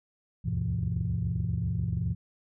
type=tone cluster; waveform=sine; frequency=71.7 / 79 / 99.8 / 122.6 / 168.3 Hz; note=D2 / D#2 / G2 / B2 / E3; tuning=-41 / +27 / +32 / -12 / +36 cents; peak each=-36 / -36 / -31 / -31 / -32 dBFS; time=0.44-2.15 s; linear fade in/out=20 ms; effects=tanh soft clip ceiling -19 dBFS